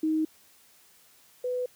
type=tone pair in turn; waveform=sine; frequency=314.1 / 498.6 Hz; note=D#4 / B4; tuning=+16 / +16 cents; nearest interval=minor sixth; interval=800 cents; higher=second; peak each=-23 / -27 dBFS; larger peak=first; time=0.03-0.25 / 1.44-1.66 s; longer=neither; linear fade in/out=5 ms; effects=white hiss -59 dBFS RMS until 1.75 s + high-pass 60 Hz 12 dB/octave